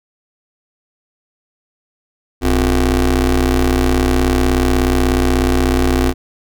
25% pulse ring-modulated tone, 96.4 Hz, G2, 28 cents flat, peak -5 dBFS, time 2.41-6.14 s, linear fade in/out 50 ms, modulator 163 Hz, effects none

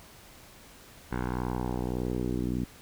10% pulse tone with low-pass filter sweep, 61.74 Hz, B1, in tune, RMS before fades -31 dBFS, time 1.11-2.65 s, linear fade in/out 10 ms, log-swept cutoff 1600 to 250 Hz, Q 1.8, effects pink hiss -52 dBFS RMS until 2.81 s

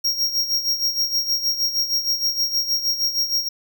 square tone with tremolo, 5588 Hz, F8, in tune, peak -17 dBFS, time 0.04-3.49 s, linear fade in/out 10 ms, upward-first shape sine, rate 6.4 Hz, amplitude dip 70%, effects none

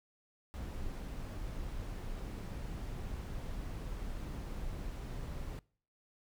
brown noise, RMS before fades -41 dBFS, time 0.54-5.59 s, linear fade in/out 0 ms, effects noise-tail reverb RT60 0.5 s tail -24 dB re dry

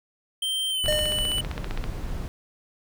square tone with pitch glide, 3136 to 2977 Hz, G7 to F#7, 0 to +10 cents, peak -25 dBFS, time 0.42-1.41 s, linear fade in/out 5 ms, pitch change -90 cents, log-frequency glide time 0.7-0.85 s
brown noise, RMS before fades -31 dBFS, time 0.84-2.28 s, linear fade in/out 0 ms
click train, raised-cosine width 0.3 ms, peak -17 dBFS, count 16, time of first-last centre 0.86-1.84 s, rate 15.3 Hz
square tone with exponential decay, 607 Hz, D#5, 43 cents flat, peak -22 dBFS, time 0.88-1.67 s, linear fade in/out 2 ms, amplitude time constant 170 ms
effects none

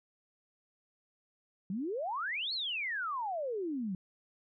sine exponential two-way sweep, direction up then down, 177.2 to 4435 to 177.2 Hz, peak -33 dBFS, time 1.7-3.95 s, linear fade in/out 2 ms, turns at 2.53 s, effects none

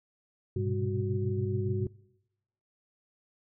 sine tone cluster, 101.4 / 119.6 / 126.6 / 199.2 / 370.1 Hz, G#2 / A#2 / B2 / G3 / F#4, -41 / +45 / +43 / +28 / 0 cents, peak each -30 / -38 / -37 / -38 / -33 dBFS, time 0.56-1.87 s, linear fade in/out 5 ms, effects noise-tail reverb RT60 0.9 s tail -23 dB re dry

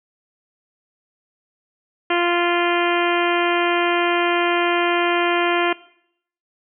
harmonic tone, 347.6 Hz, F4, 8 cents flat, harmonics 1 / 2 / 3 / 4 / 5 / 6 / 7 / 8 / 9, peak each -20 / -23 / -25 / -26 / -27 / -28 / -28 / -29 / -30 dBFS, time 2.1-5.73 s, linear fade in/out 5 ms, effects noise-tail reverb RT60 0.7 s tail -20 dB re dry

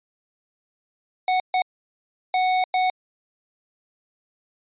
square tone bursts at uneven times, 740 Hz, F#5, in tune, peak -19 dBFS, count 4, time 1.28-1.4 / 1.54-1.62 / 2.34-2.64 / 2.74-2.9 s, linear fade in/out 2 ms, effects resampled to 8000 Hz

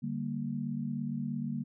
sine chord, G minor, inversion second, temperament equal, 146.83 / 196 / 233.1 Hz, D3 / G3 / Bb3, 0 / 0 / 0 cents, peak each -37 / -38 / -35 dBFS, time 0.02-1.64 s, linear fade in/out 20 ms, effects none

